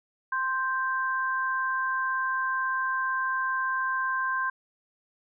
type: tone pair together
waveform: sine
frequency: 1047 / 1568.7 Hz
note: C6 / G6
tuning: +1 / +1 cents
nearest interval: perfect fifth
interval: 700 cents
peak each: -28 dBFS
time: 0.32-4.5 s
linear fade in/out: 5 ms
effects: none